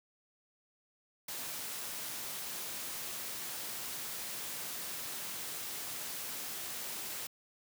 white noise, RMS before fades -41 dBFS, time 1.28-7.27 s, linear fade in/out 5 ms, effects high-pass 100 Hz 12 dB/octave

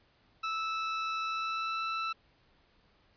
sawtooth tone with pitch glide, 1313 to 1323.7 Hz, E6 to E6, -7 to +7 cents, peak -28 dBFS, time 0.43-2.13 s, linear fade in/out 10 ms, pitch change +14 cents, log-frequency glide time 1.23-1.82 s, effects pink hiss -67 dBFS RMS until 3.16 s + resampled to 11025 Hz

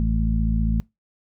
harmonic tone, 55.2 Hz, A1, 6 cents sharp, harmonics 1 / 2 / 3 / 4, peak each -20 / -28 / -27 / -26 dBFS, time 0-0.8 s, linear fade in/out 0 ms, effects noise-tail reverb RT60 0.2 s tail -24 dB re dry

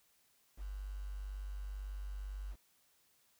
sine tone with quantisation, 49 Hz, G1, in tune, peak -40 dBFS, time 0.57-2.56 s, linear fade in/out 50 ms, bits 10, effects white hiss -72 dBFS RMS until 3.39 s

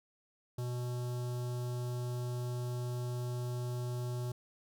square tone with notch filter, 122.9 Hz, B2, 8 cents flat, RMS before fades -37 dBFS, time 0.58-4.32 s, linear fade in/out 5 ms, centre 2100 Hz, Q 0.69, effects none

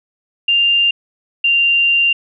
sine tone pair in turn, 2794 / 2781 Hz, F7 / F7, 0 / -8 cents, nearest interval unison, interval 8 cents, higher first, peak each -10 dBFS, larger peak neither, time 0.48-0.91 / 1.44-2.13 s, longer second, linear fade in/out 5 ms, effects none

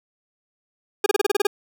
40% pulse tone bursts, 408.4 Hz, G#4, 29 cents flat, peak -15 dBFS, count 9, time 1.04-1.47 s, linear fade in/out 5 ms, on 22 ms, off 29 ms, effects none

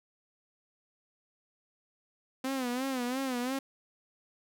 sawtooth tone with vibrato, 256.1 Hz, C4, 37 cents flat, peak -27 dBFS, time 2.44-3.59 s, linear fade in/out 5 ms, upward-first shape sine, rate 2.9 Hz, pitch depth 100 cents each way, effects none

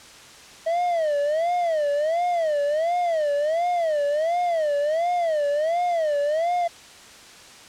triangle tone with vibrato, 639 Hz, D#5, 46 cents sharp, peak -18 dBFS, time 0.66-6.68 s, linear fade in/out 10 ms, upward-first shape sine, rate 1.4 Hz, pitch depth 190 cents each way, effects white hiss -45 dBFS RMS until 7.68 s + low-pass 7000 Hz 12 dB/octave

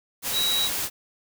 sine tone in noise, 3867 Hz, B7, 37 cents flat, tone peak -22 dBFS, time 0.32-0.7 s, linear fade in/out 50 ms, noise white, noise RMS -28 dBFS, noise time 0.22-0.9 s, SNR +3 dB, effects none

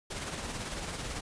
pink noise with tremolo, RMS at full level -36 dBFS, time 0.1-1.21 s, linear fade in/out 10 ms, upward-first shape sine, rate 18 Hz, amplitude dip 40%, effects resampled to 22050 Hz

